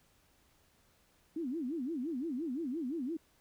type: tone with vibrato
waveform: sine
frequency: 287.8 Hz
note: D4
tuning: 35 cents flat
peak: -34 dBFS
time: 1.36-3.17 s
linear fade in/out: 5 ms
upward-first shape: sine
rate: 5.8 Hz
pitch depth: 300 cents each way
effects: pink hiss -69 dBFS RMS until 3.4 s